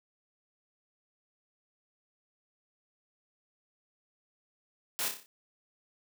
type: noise with echo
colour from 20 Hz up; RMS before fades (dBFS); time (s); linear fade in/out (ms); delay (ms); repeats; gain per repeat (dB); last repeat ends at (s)
white; -33; 4.99-5.08; 0; 30; 6; -5; 5.26
effects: high-pass 200 Hz 12 dB/octave